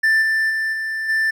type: tone with level steps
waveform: triangle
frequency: 1773 Hz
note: A6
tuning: 13 cents sharp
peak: -11 / -14 / -17 / -20 / -14 dBFS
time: 0.03-1.31 s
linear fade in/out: 10 ms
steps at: 0.21 / 0.49 / 0.72 / 1.08 s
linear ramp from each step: 20 ms
effects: none